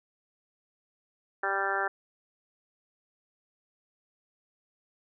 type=harmonic tone; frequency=196 Hz; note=G3; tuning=in tune; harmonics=2 / 3 / 4 / 5 / 6 / 7 / 8 / 9; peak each=-36 / -38 / -33 / -39 / -39 / -33 / -33 / -35 dBFS; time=1.43-1.88 s; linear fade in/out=5 ms; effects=none